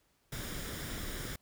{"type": "noise with comb filter", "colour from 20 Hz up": "pink", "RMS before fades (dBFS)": -40, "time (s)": [0.32, 1.36], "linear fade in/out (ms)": 5, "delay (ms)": 0.57, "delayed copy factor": 0.5, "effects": ["pink hiss -73 dBFS RMS until 1.41 s"]}